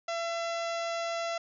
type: harmonic tone with a mistuned harmonic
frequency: 674 Hz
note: E5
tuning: 38 cents sharp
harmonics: 1 / 2 / 3 / 4 / 5 / 6 / 7 / 8 / 9 / 10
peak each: -32 / -38 / -42 / -44 / -46 / -48 / -49 / -50 / -51 / -52 dBFS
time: 0.08-1.38 s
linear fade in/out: 5 ms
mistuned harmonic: 7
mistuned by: +25 cents
effects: none